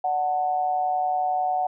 sine tone with amplitude modulation, 740 Hz, F#5, in tune, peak -18 dBFS, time 0.04-1.67 s, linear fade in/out 5 ms, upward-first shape sine, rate 151 Hz, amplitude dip 65%, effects none

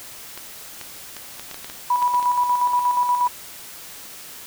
clicks, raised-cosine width 0.2 ms, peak -17 dBFS, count 11, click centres 0.376 / 0.813 / 1.167 / 1.396 / 1.513 / 1.544 / 1.645 / 1.699 / 2.026 / 2.146 / 2.228 s
sine tone with tremolo, 981 Hz, B5, 12 cents flat, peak -15 dBFS, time 1.9-3.28 s, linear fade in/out 5 ms, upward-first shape square, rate 8.4 Hz, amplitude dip 45%
effects white hiss -39 dBFS RMS until 4.46 s

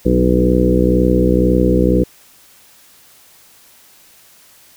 harmonic tone with a mistuned harmonic, 62 Hz, B1, 7 cents sharp, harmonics 1 / 2 / 3 / 4 / 5 / 6 / 7 / 8, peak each -17 / -22 / -16 / -21 / -17 / -19 / -21 / -18 dBFS, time 0.05-2.04 s, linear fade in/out 10 ms, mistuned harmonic 4, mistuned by +27 cents, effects white hiss -47 dBFS RMS until 4.76 s

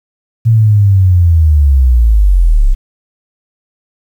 sine linear sweep, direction down, 115.3 to 30.87 Hz, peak -4 dBFS, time 0.45-2.75 s, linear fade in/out 20 ms, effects 7-bit

